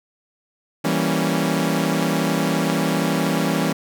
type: chord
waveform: sawtooth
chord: E diminished seventh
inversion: none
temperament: equal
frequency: 164.81 / 196 / 233.1 / 277.2 Hz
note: E3 / G3 / Bb3 / Db4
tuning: 0 / 0 / 0 / 0 cents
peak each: -19 / -20 / -22 / -20 dBFS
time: 0.84-3.73 s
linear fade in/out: 10 ms
effects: none